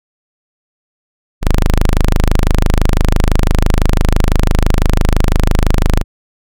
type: tone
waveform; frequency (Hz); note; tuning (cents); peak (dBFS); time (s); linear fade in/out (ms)
sawtooth; 25.96; G#0; 0; -4; 1.41-6.04; 50
effects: none